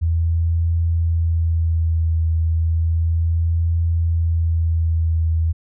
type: tone with vibrato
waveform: sine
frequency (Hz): 82.41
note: E2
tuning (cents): 0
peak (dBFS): -15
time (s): 0.01-5.53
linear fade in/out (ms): 20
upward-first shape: triangle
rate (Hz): 0.33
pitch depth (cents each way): 26
effects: none